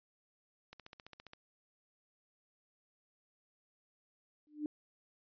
click train, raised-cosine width 0.2 ms, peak -33 dBFS, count 10, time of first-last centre 0.73-1.334 s, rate 14.9 Hz
sine tone with exponential growth, 299.7 Hz, D4, 35 cents sharp, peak -31 dBFS, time 4.47-4.66 s, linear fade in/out 1 ms, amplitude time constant 41 ms
effects resampled to 11025 Hz

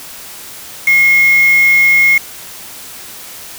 sine tone with quantisation, 2155 Hz, C#7, 49 cents flat, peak -6 dBFS, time 0.87-2.18 s, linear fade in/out 5 ms, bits 3, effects white hiss -31 dBFS RMS until 3.58 s

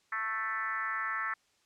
sine tone with frequency modulation, 1545 Hz, G6, 26 cents flat, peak -31 dBFS, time 0.12-1.34 s, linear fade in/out 5 ms, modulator 221 Hz, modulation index 2, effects white hiss -70 dBFS RMS until 1.65 s + low-pass 7000 Hz 12 dB/octave

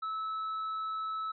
sine tone with tanh clipping, 1303 Hz, E6, 20 cents flat, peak -34 dBFS, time 0.02-1.32 s, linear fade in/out 10 ms, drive 4 dB, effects resampled to 11025 Hz

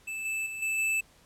square tone with level steps, 2632 Hz, E7, 3 cents flat, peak -34 / -30 / -36 / -28 / -26 dBFS, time 0.07-1.01 s, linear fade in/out 10 ms, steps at 0.25 / 0.46 / 0.62 / 0.78 s, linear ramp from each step 5 ms, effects pink hiss -60 dBFS RMS until 1.25 s + low-pass 12000 Hz 12 dB/octave

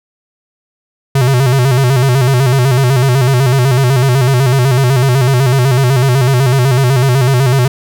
square tone with vibrato, 130 Hz, C3, 11 cents flat, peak -8 dBFS, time 1.15-7.68 s, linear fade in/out 5 ms, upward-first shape square, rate 8 Hz, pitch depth 92 cents each way, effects none

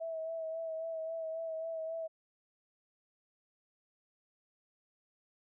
sine tone with vibrato, 649 Hz, E5, 27 cents flat, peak -36 dBFS, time 0-2.08 s, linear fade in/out 20 ms, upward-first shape sine, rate 3.7 Hz, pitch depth 27 cents each way, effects none

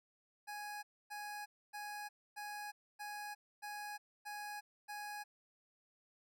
25% pulse tone bursts, 830.6 Hz, G#5, in tune, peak -40 dBFS, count 8, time 0.47-5.24 s, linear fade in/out 20 ms, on 360 ms, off 270 ms, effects none

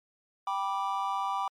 triangle chord, G major, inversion none, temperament just, 784 / 980 / 1176 Hz, G5 / B5 / D6, 0 / -14 / +2 cents, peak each -31 dBFS, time 0.47-1.48 s, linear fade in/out 2 ms, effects MP3 96 kbps

